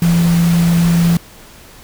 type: tone in noise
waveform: sine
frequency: 170 Hz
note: F3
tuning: 46 cents flat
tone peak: -9 dBFS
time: 0.02-1.17 s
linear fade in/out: 2 ms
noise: pink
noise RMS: -24 dBFS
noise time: 0.02-1.17 s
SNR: +12 dB
effects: pink hiss -40 dBFS RMS until 1.83 s